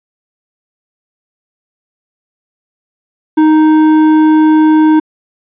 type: tone with hard clipping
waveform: triangle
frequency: 311.1 Hz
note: D#4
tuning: in tune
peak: -6 dBFS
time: 3.37-5 s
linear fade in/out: 10 ms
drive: 12 dB
effects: resampled to 8000 Hz